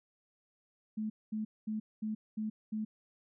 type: tone bursts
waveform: sine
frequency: 216 Hz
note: A3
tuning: 32 cents flat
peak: -33 dBFS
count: 6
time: 0.97-2.85 s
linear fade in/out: 10 ms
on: 130 ms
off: 220 ms
effects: none